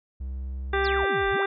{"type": "tone with pitch glide", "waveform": "triangle", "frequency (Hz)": [65.41, 65.9], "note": ["C2", "C2"], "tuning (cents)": [0, 13], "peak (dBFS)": -28, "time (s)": [0.2, 1.05], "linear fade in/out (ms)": 10, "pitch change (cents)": 13, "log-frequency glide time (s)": [0.35, 0.8]}
{"type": "harmonic tone", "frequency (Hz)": 393.5, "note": "G4", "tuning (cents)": 7, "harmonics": [1, 2, 3, 4, 5, 6, 7, 9], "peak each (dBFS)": [-25, -30, -31, -28, -33, -42, -43, -39], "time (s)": [0.73, 1.46], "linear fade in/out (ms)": 5}
{"type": "exponential two-way sweep", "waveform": "sine", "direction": "down then up", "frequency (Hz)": [5690, 36.87, 1776], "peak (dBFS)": -34, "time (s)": [0.84, 1.44], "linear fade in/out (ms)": 10, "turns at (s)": 1.29}
{"effects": []}